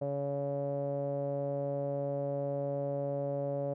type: tone with low-pass filter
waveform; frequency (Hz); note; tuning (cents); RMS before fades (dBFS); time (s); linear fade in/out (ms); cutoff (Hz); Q
sawtooth; 140.9; C#3; +29; -34; 0.01-3.74; 10; 590; 8.4
effects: none